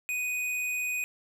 triangle tone with hard clipping, 2489 Hz, D#7, in tune, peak -30 dBFS, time 0.09-1.04 s, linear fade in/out 0 ms, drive 17 dB, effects none

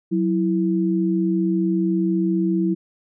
sine tone pair together, 185.2 / 329.6 Hz, F#3 / E4, +2 / 0 cents, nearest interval minor seventh, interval 998 cents, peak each -20 dBFS, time 0.11-2.75 s, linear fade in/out 20 ms, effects none

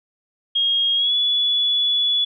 sine tone with pitch glide, 3260 to 3418 Hz, G#7 to G#7, -33 to +49 cents, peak -16 dBFS, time 0.55-2.25 s, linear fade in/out 10 ms, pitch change +82 cents, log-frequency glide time 0.96-1.14 s, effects none

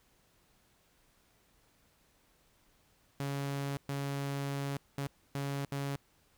sawtooth tone bursts at uneven times, 139.8 Hz, C#3, 15 cents sharp, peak -30 dBFS, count 5, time 3.2-3.77 / 3.89-4.77 / 4.98-5.07 / 5.35-5.65 / 5.72-5.96 s, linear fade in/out 2 ms, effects pink hiss -69 dBFS RMS until 6.37 s

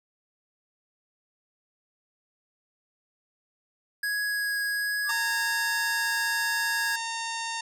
square tone with vibrato, 1661.2 Hz, G#6, in tune, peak -27 dBFS, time 4.03-6.96 s, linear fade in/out 5 ms, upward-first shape triangle, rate 1.3 Hz, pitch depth 9 cents each way
triangle tone with exponential growth, 1177 Hz, D6, 3 cents sharp, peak -28 dBFS, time 5.02-5.11 s, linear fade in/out 5 ms, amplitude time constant 18 ms
harmonic tone, 915 Hz, A#5, 32 cents flat, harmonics 1 / 2 / 3 / 4 / 5 / 6 / 7 / 8 / 10, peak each -34 / -37 / -39 / -40 / -41 / -42 / -42 / -43 / -44 dBFS, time 5.09-7.61 s, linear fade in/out 5 ms
effects none

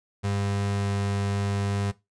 35% pulse tone, 100.1 Hz, G2, 37 cents sharp, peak -23 dBFS, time 0.23-1.92 s, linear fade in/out 20 ms, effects noise-tail reverb RT60 0.2 s tail -17 dB re dry + resampled to 22050 Hz

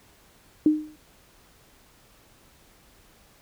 sine tone with exponential decay, 306.2 Hz, D#4, 28 cents flat, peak -12 dBFS, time 0.66-0.96 s, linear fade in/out 2 ms, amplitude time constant 65 ms, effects pink hiss -57 dBFS RMS until 3.41 s

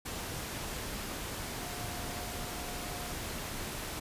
sine tone in noise, 713 Hz, F5, 36 cents sharp, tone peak -47 dBFS, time 1.58-3.12 s, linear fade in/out 10 ms, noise pink, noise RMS -39 dBFS, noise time 0.05-4 s, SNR -11 dB, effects resampled to 32000 Hz

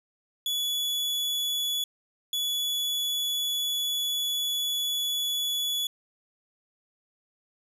40% pulse tone pair in turn, 3412 / 3412 Hz, G#7 / G#7, +46 / +46 cents, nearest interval unison, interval 0 cents, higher neither, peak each -25 dBFS, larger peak neither, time 0.46-1.84 / 2.33-5.87 s, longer second, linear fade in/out 2 ms, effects none

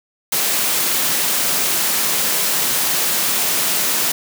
white high-pass noise, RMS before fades -18 dBFS, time 0.32-4.12 s, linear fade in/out 5 ms, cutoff 130 Hz, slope 48 dB/octave, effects none

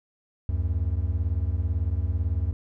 triangle beating tone pair, 73.6 / 91.6 Hz, D2 / F#2, +4 / -17 cents, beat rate 18 Hz, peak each -24 dBFS, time 0.49-2.53 s, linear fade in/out 0 ms, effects none

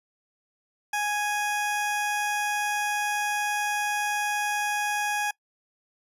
20% pulse tone, 830.6 Hz, G#5, in tune, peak -20 dBFS, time 0.93-5.31 s, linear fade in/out 5 ms, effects noise-tail reverb RT60 0.1 s tail -23 dB re dry + resampled to 32000 Hz

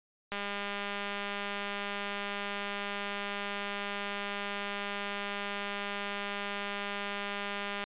click train, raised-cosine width 0.3 ms, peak -20 dBFS, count 1520, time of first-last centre 0.32-7.84 s, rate 202 Hz, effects resampled to 8000 Hz

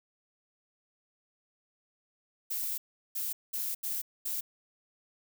violet noise bursts at uneven times, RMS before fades -34 dBFS, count 5, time 2.5-2.78 / 3.15-3.33 / 3.53-3.75 / 3.83-4.02 / 4.25-4.41 s, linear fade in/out 10 ms, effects none

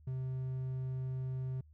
triangle tone, 130 Hz, C3, 11 cents flat, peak -33 dBFS, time 0.07-1.61 s, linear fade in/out 5 ms, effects added 76 Hz sine -57 dBFS peak until 1.73 s

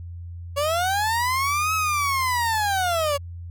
30% pulse linear two-way sweep, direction up then down, 554.4 to 1293 to 554.4 Hz, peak -18 dBFS, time 0.56-3.18 s, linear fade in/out 20 ms, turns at 1.74 s, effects added 86 Hz sine -33 dBFS peak until 3.5 s

